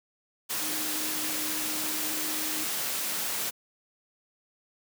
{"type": "tone in noise", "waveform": "sine", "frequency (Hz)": 308.4, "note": "D#4", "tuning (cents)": -15, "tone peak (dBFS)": -39, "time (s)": [0.6, 2.65], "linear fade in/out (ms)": 20, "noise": "white", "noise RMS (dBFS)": -31, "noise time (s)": [0.49, 3.51], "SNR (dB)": -11, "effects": ["high-pass 150 Hz 12 dB/octave"]}